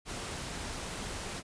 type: noise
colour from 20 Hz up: pink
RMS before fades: -39 dBFS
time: 0.05-1.43 s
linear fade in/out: 50 ms
effects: resampled to 22050 Hz